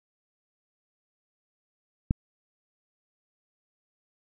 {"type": "click", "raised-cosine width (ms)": 5, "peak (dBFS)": -10, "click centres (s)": 2.109, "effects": []}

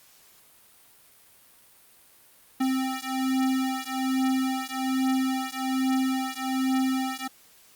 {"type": "beating tone pair", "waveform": "square", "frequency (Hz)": [261.6, 262.8], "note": ["C4", "C4"], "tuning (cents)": [0, 8], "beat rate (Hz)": 1.2, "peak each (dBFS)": -28, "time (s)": [2.6, 7.28], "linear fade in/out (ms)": 10, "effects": ["white hiss -56 dBFS RMS until 7.75 s", "Opus 48 kbps"]}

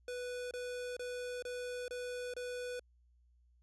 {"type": "tone bursts", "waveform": "square", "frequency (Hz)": 493.9, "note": "B4", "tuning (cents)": 0, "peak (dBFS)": -40, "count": 6, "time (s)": [0.08, 2.795], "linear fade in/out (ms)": 2, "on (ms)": 430, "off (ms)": 27, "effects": ["added 60 Hz sine -65 dBFS peak until 3.62 s", "resampled to 24000 Hz"]}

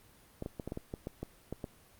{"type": "clicks", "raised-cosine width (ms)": 2, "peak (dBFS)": -24, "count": 11, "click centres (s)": [0.424, 0.461, 0.598, 0.676, 0.721, 0.774, 0.939, 1.071, 1.23, 1.526, 1.642], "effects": ["pink hiss -61 dBFS RMS until 1.99 s", "Opus 32 kbps"]}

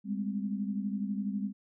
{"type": "tone cluster", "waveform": "sine", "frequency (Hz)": [200.9, 213, 257.7], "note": ["G3", "G#3", "C4"], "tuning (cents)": [43, 44, -26], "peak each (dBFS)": [-32, -38, -39], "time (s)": [0.04, 1.53], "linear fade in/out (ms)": 50, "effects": []}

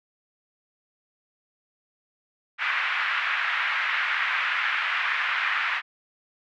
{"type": "band-pass noise", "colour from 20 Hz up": "pink", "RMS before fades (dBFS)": -26, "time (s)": [2.58, 5.82], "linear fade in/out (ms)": 50, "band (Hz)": [1300, 2500], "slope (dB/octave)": 24, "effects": []}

